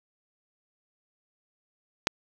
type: click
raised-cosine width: 0.2 ms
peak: -4 dBFS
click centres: 2.071 s
effects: none